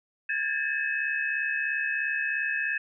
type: tone cluster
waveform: sine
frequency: 1634 / 1697 / 1774 / 2568 Hz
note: G#6 / G#6 / A6 / E7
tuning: -29 / +37 / +14 / -46 cents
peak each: -30 / -37 / -31 / -31 dBFS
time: 0.29-2.78 s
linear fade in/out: 5 ms
effects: none